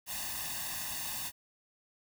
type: noise with comb filter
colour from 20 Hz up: white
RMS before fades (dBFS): -38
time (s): 0.06-1.32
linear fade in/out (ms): 50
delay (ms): 1.1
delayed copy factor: +0.95
effects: none